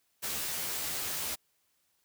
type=noise with comb filter; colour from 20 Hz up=white; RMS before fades=-35 dBFS; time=0.22-1.36 s; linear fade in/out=20 ms; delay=13 ms; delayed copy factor=+0.75; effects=white hiss -74 dBFS RMS until 2.04 s